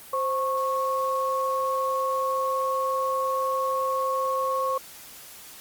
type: tone pair together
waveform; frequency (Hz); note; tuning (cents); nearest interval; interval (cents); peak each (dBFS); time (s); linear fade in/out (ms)
sine; 524 / 1099.2; C5 / C#6; +2 / -15; octave + minor second; 1283; -27 / -25; 0.13-4.78; 5
effects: white hiss -45 dBFS RMS until 5.6 s + Opus 32 kbps